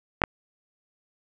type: clicks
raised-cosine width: 0.5 ms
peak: -5 dBFS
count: 2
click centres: 0.218 / 0.238 s
effects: none